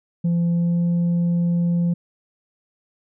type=tone with pitch glide; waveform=sine; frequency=170.9 to 172.39 Hz; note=F3 to F3; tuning=-37 to -22 cents; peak=-14 dBFS; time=0.24-1.94 s; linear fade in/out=10 ms; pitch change=+15 cents; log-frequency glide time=0.5-0.83 s; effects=tanh soft clip ceiling -16 dBFS